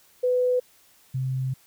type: tone pair in turn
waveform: sine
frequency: 499.3 / 130.77 Hz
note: B4 / C3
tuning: +19 / -1 cents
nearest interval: octave + major seventh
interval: 2320 cents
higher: first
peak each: -19 / -24 dBFS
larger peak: first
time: 0.23-0.6 / 1.14-1.54 s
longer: second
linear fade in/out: 10 ms
effects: white hiss -58 dBFS RMS until 1.66 s